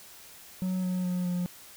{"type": "tone with pitch steps", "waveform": "triangle", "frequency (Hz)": [185, 182.56, 180.15, 177.77], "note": ["F#3", "F#3", "F#3", "F3"], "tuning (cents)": [0, -23, -46, 31], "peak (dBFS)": -25, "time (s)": [0.62, 1.46], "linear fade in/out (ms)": 0, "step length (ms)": 210, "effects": ["white hiss -50 dBFS RMS until 1.76 s"]}